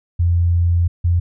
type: tone pair in turn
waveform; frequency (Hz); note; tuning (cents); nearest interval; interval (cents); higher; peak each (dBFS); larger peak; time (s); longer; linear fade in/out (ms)
sine; 86.2 / 86.6; F2 / F2; -22 / -14; unison; 8; second; -12; neither; 0.19-0.88 / 1.04-1.2; first; 10
effects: none